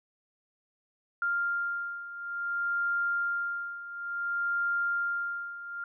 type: beating tone pair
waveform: sine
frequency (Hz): 1396.9 / 1397.47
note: F6 / F6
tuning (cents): 0 / +1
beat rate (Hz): 0.57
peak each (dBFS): -34 / -30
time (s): 1.22-5.84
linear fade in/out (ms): 2
effects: none

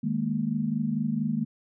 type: chord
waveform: sine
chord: D# suspended fourth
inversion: none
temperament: equal with one note detuned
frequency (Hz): 155.56 / 207.7 / 232.1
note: D#3 / G#3 / A#3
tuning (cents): 0 / 0 / -7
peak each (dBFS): -31 / -29 / -28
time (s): 0.03-1.45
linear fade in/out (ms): 10
effects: none

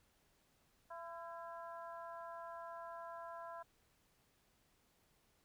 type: harmonic tone with a mistuned harmonic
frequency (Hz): 336.9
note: E4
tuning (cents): +38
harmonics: 2 / 3 / 4 / 5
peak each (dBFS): -50 / -50 / -55 / -59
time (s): 0.9-3.63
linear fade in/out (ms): 10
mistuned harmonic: 5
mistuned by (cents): -50
effects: pink hiss -75 dBFS RMS until 5.44 s

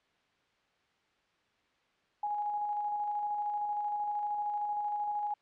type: tone with tremolo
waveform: sine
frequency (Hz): 830.6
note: G#5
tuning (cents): 0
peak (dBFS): -30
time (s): 2.23-5.34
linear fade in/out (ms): 5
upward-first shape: square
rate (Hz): 13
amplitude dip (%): 25
effects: white hiss -71 dBFS RMS until 5.41 s + low-pass 3000 Hz 12 dB/octave

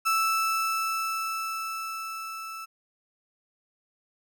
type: tone with level ramp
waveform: 35% pulse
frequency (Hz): 1318.5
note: E6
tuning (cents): 0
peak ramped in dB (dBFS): -20 to -35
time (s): 0.05-2.66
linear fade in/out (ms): 20
effects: none

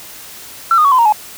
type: tone with pitch steps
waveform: sine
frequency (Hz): 1348 / 1229 / 1120.5 / 1021.6 / 931.4 / 849.2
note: E6 / D#6 / C#6 / C6 / A#5 / G#5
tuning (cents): +38 / -22 / +18 / -42 / -2 / +38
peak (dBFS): -6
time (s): 0.71-1.124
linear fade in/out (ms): 2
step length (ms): 69
effects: tanh soft clip ceiling -2 dBFS + white hiss -34 dBFS RMS until 1.37 s

